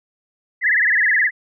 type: tone with vibrato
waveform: sine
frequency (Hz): 1845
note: A#6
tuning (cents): -18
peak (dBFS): -13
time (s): 0.61-1.31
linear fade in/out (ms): 50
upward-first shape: sine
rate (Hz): 19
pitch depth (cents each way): 180
effects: none